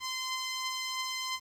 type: beating tone pair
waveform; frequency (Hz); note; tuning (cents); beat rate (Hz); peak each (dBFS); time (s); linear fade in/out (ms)
10% pulse; 1034 / 1037; C6 / C6; -21 / -16; 3; -25 / -33; 0-1.4; 50
effects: low-pass 11000 Hz 12 dB/octave + 10-bit